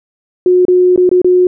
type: tone with dropouts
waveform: sine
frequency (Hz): 362.7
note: F#4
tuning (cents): -34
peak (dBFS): -5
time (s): 0.46-1.47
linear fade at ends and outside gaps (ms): 2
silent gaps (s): 0.652-0.682 / 0.961-0.976 / 1.092-1.114 / 1.217-1.245
effects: none